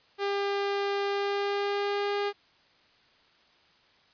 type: tone with pitch glide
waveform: sawtooth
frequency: 400.5 to 406.3 Hz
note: G4 to G#4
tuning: +37 to -38 cents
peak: -23 dBFS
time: 0.18-2.33 s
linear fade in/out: 50 ms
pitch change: +25 cents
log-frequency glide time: 1.04-2.14 s
effects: white hiss -62 dBFS RMS until 4.13 s + resampled to 11025 Hz